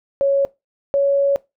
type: tone pair in turn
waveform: sine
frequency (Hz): 554.4 / 558.6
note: C#5 / C#5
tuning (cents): 0 / +13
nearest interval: unison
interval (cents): 13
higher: second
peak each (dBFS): -13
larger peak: neither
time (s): 0.21-0.45 / 0.94-1.36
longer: second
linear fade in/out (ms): 0
effects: noise-tail reverb RT60 0.2 s tail -20 dB re dry